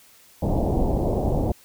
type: low-pass noise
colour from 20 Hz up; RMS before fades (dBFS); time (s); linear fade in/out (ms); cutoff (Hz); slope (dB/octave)
pink; -22; 0.42-1.52; 5; 810; 48
effects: white hiss -53 dBFS RMS until 1.64 s